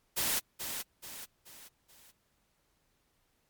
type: noise with echo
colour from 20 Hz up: white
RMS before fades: -31 dBFS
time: 0.16-0.4 s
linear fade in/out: 20 ms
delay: 430 ms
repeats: 4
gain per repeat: -7 dB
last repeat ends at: 2.12 s
effects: pink hiss -74 dBFS RMS until 3.49 s + MP3 96 kbps